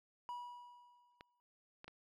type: tone with exponential decay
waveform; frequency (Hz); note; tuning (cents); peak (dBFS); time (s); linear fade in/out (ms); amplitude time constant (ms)
triangle; 972; B5; -28; -39; 0.29-1.4; 0; 240
type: clicks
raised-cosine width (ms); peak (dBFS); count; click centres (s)
0.3; -35; 3; 1.209 / 1.844 / 1.88
effects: none